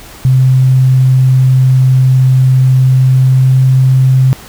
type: tone with pitch glide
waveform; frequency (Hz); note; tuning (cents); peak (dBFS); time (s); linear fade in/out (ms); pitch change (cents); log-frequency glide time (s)
sine; 130 to 130.83; C3 to C3; -11 to 0; -4; 0.25-4.33; 0; +11; 2.99-3.66
effects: pink hiss -33 dBFS RMS until 4.48 s